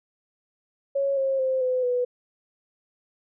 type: tone with pitch steps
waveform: sine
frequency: 553 / 537.6 / 522.6 / 508 / 493.8 Hz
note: C#5 / C5 / C5 / B4 / B4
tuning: -4 / +47 / -2 / +49 / 0 cents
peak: -21 dBFS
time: 0.95-2.05 s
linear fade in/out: 10 ms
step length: 220 ms
effects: none